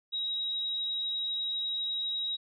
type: tone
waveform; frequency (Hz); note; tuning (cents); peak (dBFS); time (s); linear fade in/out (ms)
sine; 3822; A#7; +43; -30; 0.12-2.37; 20
effects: none